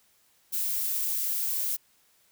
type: noise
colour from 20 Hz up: violet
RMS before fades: -29 dBFS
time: 0.52-1.77 s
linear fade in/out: 20 ms
effects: white hiss -65 dBFS RMS until 2.31 s